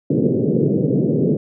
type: band-pass noise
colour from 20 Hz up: pink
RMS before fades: -17 dBFS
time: 0.1-1.37 s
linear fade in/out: 5 ms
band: 130 to 490 Hz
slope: 48 dB/octave
effects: none